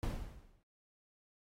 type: noise with exponential decay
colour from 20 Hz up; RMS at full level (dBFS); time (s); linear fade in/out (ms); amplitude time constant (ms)
brown; -32; 0.03-0.63; 1; 130
effects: AAC 48 kbps